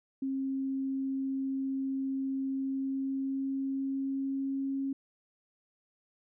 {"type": "tone with pitch glide", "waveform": "sine", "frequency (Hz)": [268.5, 272.1], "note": ["C4", "C#4"], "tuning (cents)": [45, -32], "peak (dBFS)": -30, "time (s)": [0.22, 4.93], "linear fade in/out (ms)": 5, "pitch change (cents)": 23, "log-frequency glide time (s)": [2.51, 4.8], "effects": []}